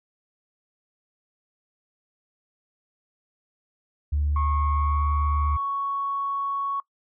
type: tone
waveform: sine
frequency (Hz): 73.42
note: D2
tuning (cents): 0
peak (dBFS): -20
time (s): 4.12-5.57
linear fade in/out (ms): 10
type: tone with pitch glide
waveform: sine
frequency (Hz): 1091 to 1111.4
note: C#6 to C#6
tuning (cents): -28 to +4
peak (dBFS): -24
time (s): 4.36-6.8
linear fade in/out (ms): 2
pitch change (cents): +32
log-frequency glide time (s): 4.71-5.07
effects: noise-tail reverb RT60 0.1 s tail -22 dB re dry + tanh soft clip ceiling -16 dBFS